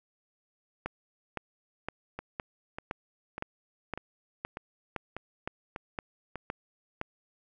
two click trains, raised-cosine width 0.5 ms, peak -18 / -22 dBFS, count 13 / 8, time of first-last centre 0.86-7.014 / 2.19-6.357 s, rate 1.95 / 1.68 Hz, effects none

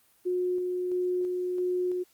sine tone with tremolo, 361.7 Hz, F#4, 39 cents flat, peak -25 dBFS, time 0.25-2.04 s, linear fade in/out 20 ms, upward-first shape square, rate 1.5 Hz, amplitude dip 25%, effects white hiss -64 dBFS RMS until 2.13 s + Opus 32 kbps

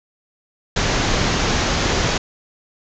pink low-pass noise, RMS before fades -19 dBFS, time 0.76-2.18 s, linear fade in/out 5 ms, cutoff 7000 Hz, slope 96 dB/octave, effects none

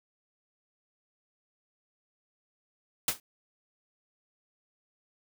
white noise with exponential decay, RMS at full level -23 dBFS, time 3.08-3.2 s, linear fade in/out 2 ms, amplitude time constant 26 ms, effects none

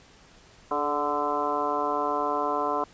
harmonic tone with a mistuned harmonic, 146.83 Hz, D3, in tune, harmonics 2 / 3 / 4 / 5 / 6 / 7 / 8 / 9, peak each -35 / -32 / -33 / -31 / -39 / -28 / -38 / -34 dBFS, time 0.71-2.84 s, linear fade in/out 2 ms, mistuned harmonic 3, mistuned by -32 cents, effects pink hiss -54 dBFS RMS until 2.93 s + resampled to 16000 Hz

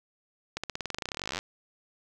accelerating click train, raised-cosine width 0.2 ms, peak -15 dBFS, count 29, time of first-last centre 0.57-1.389 s, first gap 66 ms, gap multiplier 0.93, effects none

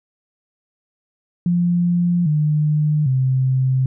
sine tone with pitch steps, 174.61 / 151.13 / 130.81 Hz, F3 / D3 / C3, 0 / +50 / 0 cents, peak -14 dBFS, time 1.46-3.86 s, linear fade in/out 2 ms, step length 800 ms, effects none

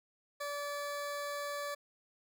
20% pulse tone, 577 Hz, D5, 31 cents flat, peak -32 dBFS, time 0.4-1.75 s, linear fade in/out 10 ms, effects none

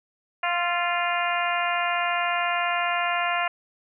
harmonic tone with a mistuned harmonic, 349.2 Hz, F4, in tune, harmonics 2 / 3 / 4 / 5 / 6 / 7 / 8, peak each -27 / -29 / -30 / -31 / -32 / -32 / -33 dBFS, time 0.43-3.48 s, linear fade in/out 5 ms, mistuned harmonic 4, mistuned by -23 cents, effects none

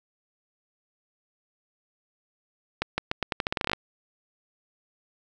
accelerating click train, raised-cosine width 0.3 ms, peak -9 dBFS, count 15, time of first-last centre 2.82-3.733 s, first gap 160 ms, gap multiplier 0.84, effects none

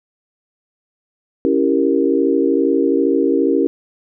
sine chord, C# diminished seventh, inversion none, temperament equal, 277.2 / 329.6 / 392 / 466.2 Hz, C#4 / E4 / G4 / Bb4, 0 / 0 / 0 / 0 cents, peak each -17 / -18 / -18 / -19 dBFS, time 1.45-3.67 s, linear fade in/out 0 ms, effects none

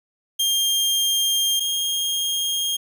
sawtooth tone pair in turn, 3203 / 3235 Hz, G7 / G#7, +37 / -46 cents, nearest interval unison, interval 17 cents, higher second, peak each -15 / -18 dBFS, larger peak first, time 0.39-1.6 / 1.6-2.77 s, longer first, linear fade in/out 10 ms, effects none

